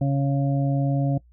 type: harmonic tone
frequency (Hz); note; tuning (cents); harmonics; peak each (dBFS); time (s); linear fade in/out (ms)
138.59; C#3; 0; 1 / 2 / 4 / 5; -20 / -26 / -32 / -34; 0.01-1.18; 5
effects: noise-tail reverb RT60 0.1 s tail -21 dB re dry + added 60 Hz sine -51 dBFS peak until 1.32 s